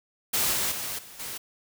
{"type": "noise with level steps", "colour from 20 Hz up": "white", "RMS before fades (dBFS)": [-25, -27, -33, -46, -36], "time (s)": [0.33, 1.38], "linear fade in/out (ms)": 10, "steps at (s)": [0.52, 0.71, 0.98, 1.19], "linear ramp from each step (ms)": 10, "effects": []}